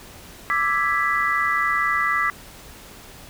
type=chord; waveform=sine; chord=E dominant seventh; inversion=third; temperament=equal; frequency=1174.7 / 1318.5 / 1661.2 / 1975.5 Hz; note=D6 / E6 / G#6 / B6; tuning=0 / 0 / 0 / 0 cents; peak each=-23 / -26 / -27 / -22 dBFS; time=0.5-2.3 s; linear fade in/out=0 ms; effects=pink hiss -43 dBFS RMS until 3.29 s